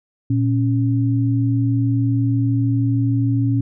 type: tone pair together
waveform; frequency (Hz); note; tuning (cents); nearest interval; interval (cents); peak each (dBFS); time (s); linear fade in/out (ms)
sine; 116.54 / 276.7; A#2 / C#4; 0 / -3; octave + minor third; 1497; -16 / -20; 0.3-3.61; 5
effects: none